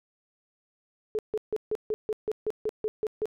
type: tone bursts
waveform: sine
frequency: 430 Hz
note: A4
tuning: 40 cents flat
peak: -25 dBFS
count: 12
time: 1.15-3.256 s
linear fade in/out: 0 ms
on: 38 ms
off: 150 ms
effects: none